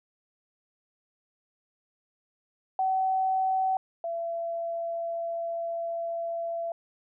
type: tone pair in turn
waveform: sine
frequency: 759 / 673.7 Hz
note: F#5 / E5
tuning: +44 / +38 cents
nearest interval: major second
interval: 206 cents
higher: first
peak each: -23 / -29 dBFS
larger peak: first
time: 2.79-3.77 / 4.04-6.72 s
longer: second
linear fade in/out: 2 ms
effects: none